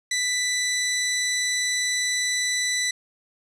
15% pulse tone, 1985 Hz, B6, 8 cents sharp, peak -16 dBFS, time 0.11-2.91 s, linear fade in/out 5 ms, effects resampled to 22050 Hz + 9-bit

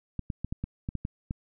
clicks, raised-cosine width 5 ms, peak -19 dBFS, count 9, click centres 0.193 / 0.302 / 0.446 / 0.525 / 0.64 / 0.889 / 0.953 / 1.051 / 1.309 s, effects none

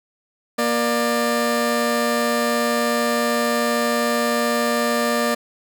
20% pulse tone pair together, 235.8 / 594.2 Hz, A#3 / D5, +20 / +20 cents, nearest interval octave + major third, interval 1600 cents, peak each -16 dBFS, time 0.58-5.35 s, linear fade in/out 10 ms, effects none

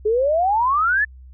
sine exponential sweep, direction up, 413.1 to 1790 Hz, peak -15 dBFS, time 0.05-1.05 s, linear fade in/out 10 ms, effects added 64 Hz sine -39 dBFS peak until 1.33 s

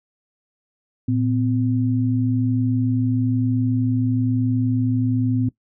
sine tone pair together, 114.14 / 255.2 Hz, A#2 / C4, -36 / -43 cents, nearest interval octave + major second, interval 1393 cents, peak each -20 dBFS, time 1.08-5.49 s, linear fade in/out 5 ms, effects noise-tail reverb RT60 0.1 s tail -19 dB re dry

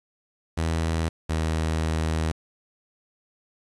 sawtooth tone pair in turn, 81.4 / 79.77 Hz, E2 / D#2, -21 / +44 cents, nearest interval unison, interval 35 cents, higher first, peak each -19 dBFS, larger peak neither, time 0.57-1.09 / 1.29-2.32 s, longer second, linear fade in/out 10 ms, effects resampled to 24000 Hz + 8-bit

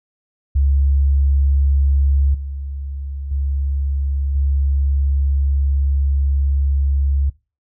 sine tone with level steps, 69.3 Hz, C#2, in tune, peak -12 / -24 / -17 / -14 dBFS, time 0.55-7.3 s, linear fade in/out 10 ms, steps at 2.34 / 3.31 / 4.35 s, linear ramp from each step 5 ms, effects noise-tail reverb RT60 0.3 s tail -21 dB re dry

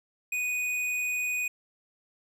sine tone with hard clipping, 2482 Hz, D#7, 5 cents flat, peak -29 dBFS, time 0.32-1.48 s, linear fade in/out 5 ms, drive 10 dB, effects none

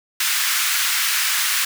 pink high-pass noise, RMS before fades -20 dBFS, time 0.2-1.65 s, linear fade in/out 5 ms, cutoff 1400 Hz, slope 24 dB/octave, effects none

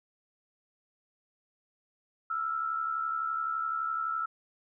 sine tone pair together, 1318.5 / 1390.3 Hz, E6 / F6, 0 / -8 cents, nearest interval minor second, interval 92 cents, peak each -30 / -37 dBFS, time 2.3-4.26 s, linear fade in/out 5 ms, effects none

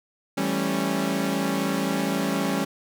sawtooth chord, A dominant seventh, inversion second, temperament equal with one note detuned, 164.81 / 196 / 220 / 275.3 Hz, E3 / G3 / A3 / C#4, 0 / 0 / 0 / -12 cents, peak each -28 / -23 / -28 / -23 dBFS, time 0.37-2.65 s, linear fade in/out 10 ms, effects none

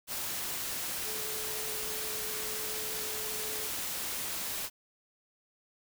sine tone in noise, 431.4 Hz, A4, 34 cents flat, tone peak -44 dBFS, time 1.03-3.7 s, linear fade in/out 50 ms, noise white, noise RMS -36 dBFS, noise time 0.07-4.7 s, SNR -11 dB, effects none

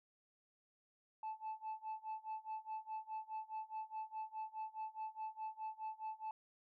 sine tone with tremolo, 873 Hz, A5, 14 cents flat, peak -38 dBFS, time 1.23-6.31 s, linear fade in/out 2 ms, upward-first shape sine, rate 4.8 Hz, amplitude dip 95%, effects tanh soft clip ceiling -39 dBFS

